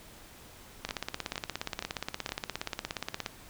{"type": "two click trains", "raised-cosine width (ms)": 0.2, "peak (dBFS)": [-17, -15], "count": [4, 42], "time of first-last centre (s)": [[0.89, 2.292], [0.85, 3.262]], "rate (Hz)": [2.14, 17], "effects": ["pink hiss -52 dBFS RMS until 3.49 s"]}